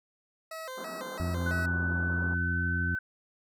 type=tone with vibrato; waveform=20% pulse; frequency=577 Hz; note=D5; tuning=31 cents flat; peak=-33 dBFS; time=0.51-1.66 s; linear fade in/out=5 ms; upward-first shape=square; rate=3 Hz; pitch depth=190 cents each way
type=band-pass noise; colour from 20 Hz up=pink; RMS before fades=-44 dBFS; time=0.77-2.35 s; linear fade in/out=10 ms; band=170 to 1600 Hz; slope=96 dB/octave
type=harmonic tone; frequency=87.31 Hz; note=F2; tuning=in tune; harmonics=1 / 2 / 3 / 4; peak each=-30 / -35 / -39 / -45 dBFS; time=1.2-2.95 s; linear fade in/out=0 ms
type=tone with pitch glide; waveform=sine; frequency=1492 to 1520.7 Hz; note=F#6 to F#6; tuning=+14 to +47 cents; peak=-30 dBFS; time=1.46-2.99 s; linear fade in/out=5 ms; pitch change=+33 cents; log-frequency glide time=1.75-2.67 s
effects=none